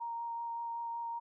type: tone with vibrato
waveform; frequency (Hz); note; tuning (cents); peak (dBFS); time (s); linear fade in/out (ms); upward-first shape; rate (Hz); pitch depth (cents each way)
sine; 932.3; A#5; 0; -36; 0-1.2; 20; sine; 5.3; 9
effects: none